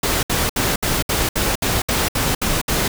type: noise bursts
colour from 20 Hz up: pink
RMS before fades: -19 dBFS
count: 11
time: 0.03-2.88 s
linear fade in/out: 5 ms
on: 200 ms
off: 65 ms
effects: none